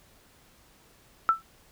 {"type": "tone with exponential decay", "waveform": "sine", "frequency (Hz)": 1327, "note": "E6", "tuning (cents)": 11, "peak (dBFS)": -14, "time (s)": [1.29, 1.42], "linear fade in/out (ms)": 0, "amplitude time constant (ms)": 27, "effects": ["pink hiss -59 dBFS RMS until 1.71 s"]}